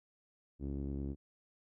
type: tone with low-pass filter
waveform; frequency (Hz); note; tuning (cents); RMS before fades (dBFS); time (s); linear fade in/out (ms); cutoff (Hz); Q
sawtooth; 69.3; C#2; 0; -39; 0.59-1.16; 50; 310; 2.6
effects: none